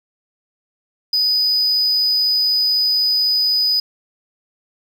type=tone; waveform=sine; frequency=4978 Hz; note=D#8; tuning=in tune; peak=-11 dBFS; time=1.13-3.8 s; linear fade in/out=5 ms; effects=tanh soft clip ceiling -13 dBFS + 7-bit